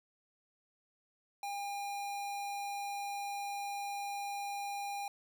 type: tone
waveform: square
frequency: 806 Hz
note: G5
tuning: 48 cents sharp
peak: -38 dBFS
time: 1.43-5.08 s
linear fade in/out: 2 ms
effects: none